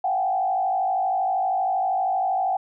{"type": "tone with frequency modulation", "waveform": "sine", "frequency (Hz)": 758, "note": "F#5", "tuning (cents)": 42, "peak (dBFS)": -20, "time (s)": [0.04, 2.57], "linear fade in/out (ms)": 5, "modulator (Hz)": 52.7, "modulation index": 0.97, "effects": []}